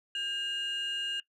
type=tone pair together; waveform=sine; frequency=1604 / 2837 Hz; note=G6 / F7; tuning=+39 / +27 cents; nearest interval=minor seventh; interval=988 cents; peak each=-37 / -30 dBFS; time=0.15-1.2 s; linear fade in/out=2 ms; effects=noise-tail reverb RT60 0.1 s tail -19 dB re dry + tanh soft clip ceiling -29 dBFS